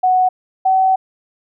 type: tone pair in turn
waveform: sine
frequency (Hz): 740 / 758.6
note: F#5 / F#5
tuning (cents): 0 / +43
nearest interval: unison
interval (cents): 43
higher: second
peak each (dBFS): -10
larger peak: neither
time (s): 0.03-0.29 / 0.65-0.96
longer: second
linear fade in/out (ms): 10
effects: none